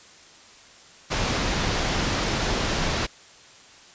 pink low-pass noise, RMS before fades -25 dBFS, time 1.1-3.07 s, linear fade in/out 20 ms, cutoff 6700 Hz, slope 24 dB/octave, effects white hiss -49 dBFS RMS until 3.94 s + resampled to 16000 Hz

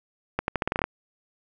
accelerating click train, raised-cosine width 0.5 ms, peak -9 dBFS, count 10, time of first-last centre 0.39-0.84 s, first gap 91 ms, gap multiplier 0.84, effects none

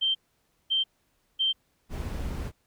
sine tone bursts, 3136 Hz, G7, in tune, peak -22 dBFS, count 3, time 0.01-1.53 s, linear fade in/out 20 ms, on 140 ms, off 550 ms
brown noise, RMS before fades -33 dBFS, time 1.89-2.52 s, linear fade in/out 50 ms
effects pink hiss -71 dBFS RMS until 2.66 s

